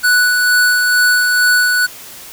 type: tone with tremolo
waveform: square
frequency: 1480 Hz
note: F#6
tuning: in tune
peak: -9 dBFS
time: 0.03-1.87 s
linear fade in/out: 20 ms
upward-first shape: sine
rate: 2.2 Hz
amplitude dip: 30%
effects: white hiss -34 dBFS RMS until 2.32 s